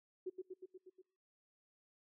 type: tone with echo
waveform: sine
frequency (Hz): 370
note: F#4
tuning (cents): 0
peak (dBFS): -38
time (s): 0.26-0.3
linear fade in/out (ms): 10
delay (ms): 120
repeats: 6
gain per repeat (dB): -3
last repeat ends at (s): 1.02
effects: noise-tail reverb RT60 0.7 s tail -24 dB re dry